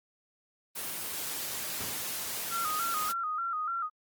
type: noise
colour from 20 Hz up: white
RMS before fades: -36 dBFS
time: 0.75-3.13 s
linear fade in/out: 20 ms
type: noise with exponential decay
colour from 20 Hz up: pink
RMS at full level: -37 dBFS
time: 1.8-2.31 s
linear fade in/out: 5 ms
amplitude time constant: 110 ms
type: tone with vibrato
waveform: sine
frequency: 1303 Hz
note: E6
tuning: 20 cents flat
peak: -30 dBFS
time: 2.5-3.9 s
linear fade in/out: 50 ms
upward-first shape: square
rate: 3.4 Hz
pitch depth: 80 cents each way
effects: high-pass 100 Hz 12 dB/octave + Opus 24 kbps